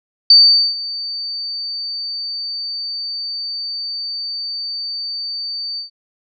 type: tone with ADSR envelope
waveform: sine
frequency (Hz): 4590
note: D8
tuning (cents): -40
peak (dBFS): -3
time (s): 0.3-5.9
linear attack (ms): 4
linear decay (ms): 440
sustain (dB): -19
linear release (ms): 120
effects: none